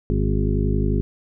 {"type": "harmonic tone with a mistuned harmonic", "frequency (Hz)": 51.1, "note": "G#1", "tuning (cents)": -27, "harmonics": [1, 2, 3, 4, 5, 7, 8], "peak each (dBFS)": [-21, -24, -26, -27, -28, -29, -30], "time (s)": [0.1, 1.01], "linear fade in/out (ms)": 0, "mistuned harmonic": 5, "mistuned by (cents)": 52, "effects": []}